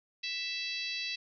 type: harmonic tone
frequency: 660 Hz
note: E5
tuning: 2 cents sharp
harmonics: 3 / 4 / 5 / 6 / 7 / 8 / 9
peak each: -45 / -38 / -44 / -39 / -41 / -48 / -53 dBFS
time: 0.23-1.16 s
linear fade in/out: 10 ms
effects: none